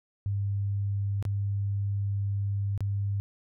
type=tone with dropouts; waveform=sine; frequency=100.1 Hz; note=G2; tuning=37 cents sharp; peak=-26 dBFS; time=0.26-3.2 s; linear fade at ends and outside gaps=0 ms; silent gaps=1.226-1.252 / 2.777-2.806 s; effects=none